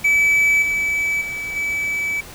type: tone with level steps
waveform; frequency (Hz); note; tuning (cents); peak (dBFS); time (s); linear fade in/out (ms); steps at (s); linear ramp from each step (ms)
triangle; 2298; D7; -38; -11 / -16 / -23 / -18; 0.04-2.21; 10; 0.62 / 1.21 / 1.56; 5
effects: pink hiss -38 dBFS RMS until 2.34 s